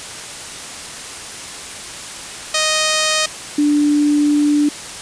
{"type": "tone pair in turn", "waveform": ["5% pulse", "sine"], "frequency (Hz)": [622.3, 293.7], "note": ["D#5", "D4"], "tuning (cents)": [0, 0], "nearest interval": "octave + minor second", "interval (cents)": 1300, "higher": "first", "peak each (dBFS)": [-3, -11], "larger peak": "first", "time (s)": [[2.54, 3.26], [3.58, 4.69]], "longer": "second", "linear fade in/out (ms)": 5, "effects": ["white hiss -30 dBFS RMS until 5.01 s", "resampled to 22050 Hz"]}